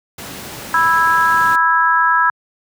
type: noise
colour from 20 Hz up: pink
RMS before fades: -30 dBFS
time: 0.18-1.56 s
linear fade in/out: 5 ms
type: harmonic tone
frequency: 329.1 Hz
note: E4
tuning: 3 cents flat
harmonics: 3 / 4 / 5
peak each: -15 / -15 / -15 dBFS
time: 0.74-2.3 s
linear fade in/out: 2 ms
effects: high-pass 100 Hz 12 dB/octave